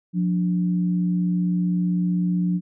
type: tone pair together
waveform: sine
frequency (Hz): 178.04 / 293.7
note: F3 / D4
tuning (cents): +34 / 0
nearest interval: major sixth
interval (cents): 866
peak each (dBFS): -19 / -30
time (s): 0.13-2.61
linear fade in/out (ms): 50
effects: none